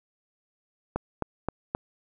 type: click train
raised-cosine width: 1 ms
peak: -13 dBFS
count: 4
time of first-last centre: 0.96-1.749 s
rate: 3.8 Hz
effects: none